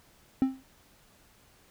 triangle tone with exponential decay, 264.2 Hz, C4, 17 cents sharp, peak -16 dBFS, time 0.42-0.63 s, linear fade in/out 0 ms, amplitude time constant 44 ms, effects pink hiss -61 dBFS RMS until 1.7 s

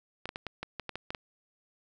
clicks, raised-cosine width 0.3 ms, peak -20 dBFS, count 10, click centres 0.256 / 0.291 / 0.359 / 0.467 / 0.63 / 0.797 / 0.893 / 0.956 / 1.105 / 1.148 s, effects none

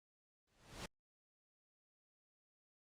pink noise with exponential growth, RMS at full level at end -43 dBFS, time 0.47-0.86 s, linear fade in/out 5 ms, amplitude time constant 84 ms, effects low-pass 8000 Hz 12 dB/octave + Opus 48 kbps

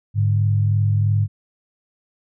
sine tone pair together, 103.83 / 146.84 Hz, G#2 / D3, 0 / 0 cents, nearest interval tritone, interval 600 cents, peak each -15 / -24 dBFS, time 0.14-1.28 s, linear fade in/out 50 ms, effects none

